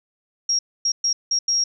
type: tone bursts at uneven times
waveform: sine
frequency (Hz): 5600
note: F8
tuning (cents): +4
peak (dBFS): -17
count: 5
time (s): 0.49-0.59 / 0.85-0.92 / 1.04-1.13 / 1.31-1.39 / 1.48-1.64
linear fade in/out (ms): 5
effects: none